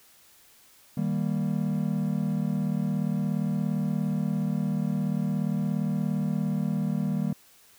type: chord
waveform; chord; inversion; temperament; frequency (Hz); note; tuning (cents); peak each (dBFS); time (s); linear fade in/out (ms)
triangle; Eb major; none; equal; 155.56 / 196 / 233.1; Eb3 / G3 / Bb3; 0 / 0 / 0; -27 / -26 / -29; 0.97-7.33; 5
effects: white hiss -57 dBFS RMS until 7.78 s